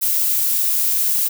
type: noise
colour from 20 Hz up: violet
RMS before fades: -18 dBFS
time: 0.01-1.29 s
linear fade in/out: 20 ms
effects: none